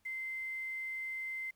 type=tone with quantisation; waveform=sine; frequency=2076 Hz; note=C7; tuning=14 cents flat; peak=-37 dBFS; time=0.05-1.51 s; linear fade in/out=10 ms; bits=10; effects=pink hiss -75 dBFS RMS until 1.55 s